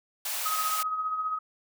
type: high-pass noise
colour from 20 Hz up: white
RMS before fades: -32 dBFS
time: 0.25-0.83 s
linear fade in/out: 5 ms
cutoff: 550 Hz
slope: 48 dB/octave
type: tone with tremolo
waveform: sine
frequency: 1264 Hz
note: D#6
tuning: 27 cents sharp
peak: -25 dBFS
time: 0.45-1.39 s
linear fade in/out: 10 ms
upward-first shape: triangle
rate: 15 Hz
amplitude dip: 55%
effects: none